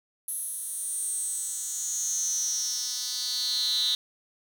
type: tone with high-pass filter sweep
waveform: 10% pulse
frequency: 248.6 Hz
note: B3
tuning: 12 cents sharp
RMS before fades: -30 dBFS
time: 0.28-3.95 s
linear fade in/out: 2 ms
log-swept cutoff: 11000 to 3800 Hz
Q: 9.3
effects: none